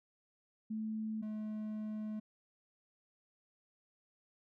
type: tone pair in turn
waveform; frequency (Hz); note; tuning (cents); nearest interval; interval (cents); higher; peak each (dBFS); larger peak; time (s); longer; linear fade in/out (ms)
sine / triangle; 218.2 / 214.5; A3 / A3; -14 / -44; unison; 30; first; -36 / -36; neither; 0.7-1.22 / 1.22-2.2; second; 10
effects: none